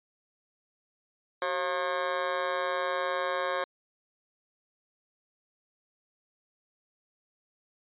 20% pulse tone with amplitude modulation, 540 Hz, C#5, 45 cents flat, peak -19 dBFS, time 1.42-3.64 s, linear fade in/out 2 ms, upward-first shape sine, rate 161 Hz, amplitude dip 90%, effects resampled to 8000 Hz

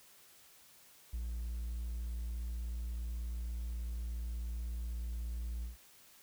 triangle tone with ADSR envelope, 58.27 Hz, A#1, in tune, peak -32 dBFS, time 1.13-5.77 s, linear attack 9 ms, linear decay 50 ms, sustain -2 dB, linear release 140 ms, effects tanh soft clip ceiling -29 dBFS + white hiss -61 dBFS RMS until 6.22 s

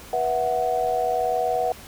sine chord, B suspended fourth, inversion none, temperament equal with one note detuned, 487.4 / 659.3 / 740 Hz, B4 / E5 / F#5, -23 / 0 / 0 cents, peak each -26 / -26 / -23 dBFS, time 0.13-1.72 s, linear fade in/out 2 ms, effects pink hiss -43 dBFS RMS until 1.87 s

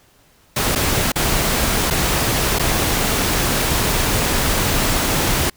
pink noise with dropouts, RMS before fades -18 dBFS, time 0.56-5.5 s, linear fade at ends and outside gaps 5 ms, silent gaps 0.752-0.757 / 1.12-1.157 / 1.903-1.907 / 2.587-2.594 s, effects pink hiss -54 dBFS RMS until 5.56 s

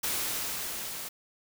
white noise with level ramp, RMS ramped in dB -30 to -39 dBFS, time 0.03-1.09 s, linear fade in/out 10 ms, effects none

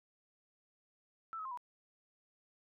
sine tone with pitch steps, 1325 / 1275 / 1056 / 978 Hz, E6 / D#6 / C6 / B5, +9 / +42 / +16 / -17 cents, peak -40 dBFS, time 1.33-1.574 s, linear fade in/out 0 ms, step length 61 ms, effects none

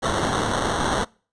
white noise with sample-and-hold, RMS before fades -23 dBFS, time 0.02-1.05 s, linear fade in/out 20 ms, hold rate 2450 Hz, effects noise-tail reverb RT60 0.4 s tail -25 dB re dry + resampled to 22050 Hz

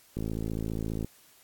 click train, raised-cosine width 3 ms, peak -20 dBFS, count 49, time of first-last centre 0.17-1.046 s, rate 54.8 Hz, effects white hiss -59 dBFS RMS until 1.43 s + AAC 64 kbps

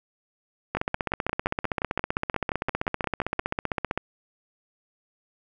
two click trains, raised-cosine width 0.5 ms, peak -12 / -10 dBFS, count 16 / 51, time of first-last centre 0.77-3.392 / 0.75-3.976 s, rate 5.72 / 15.5 Hz, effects none

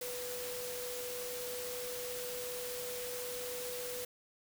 sine tone in noise, 493.9 Hz, B4, in tune, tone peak -41 dBFS, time 0.01-4.05 s, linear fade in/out 5 ms, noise white, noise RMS -43 dBFS, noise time 0.01-4.05 s, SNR -1 dB, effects none

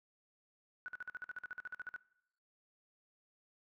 sine tone bursts, 1480 Hz, F#6, in tune, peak -40 dBFS, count 16, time 0.86-1.962 s, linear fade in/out 0 ms, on 22 ms, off 50 ms, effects noise-tail reverb RT60 0.8 s tail -22 dB re dry

